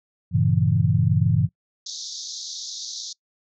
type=chord; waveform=sine; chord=G diminished seventh; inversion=none; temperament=equal; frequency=98 / 116.54 / 138.59 / 164.81 Hz; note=G2 / Bb2 / Db3 / Fb3; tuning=0 / 0 / 0 / 0 cents; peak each=-22 dBFS; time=0.31-1.49 s; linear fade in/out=50 ms
type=band-pass noise; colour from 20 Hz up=white; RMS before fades=-34 dBFS; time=1.86-3.13 s; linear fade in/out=5 ms; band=3600 to 6600 Hz; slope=96 dB/octave
effects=noise-tail reverb RT60 0.1 s tail -24 dB re dry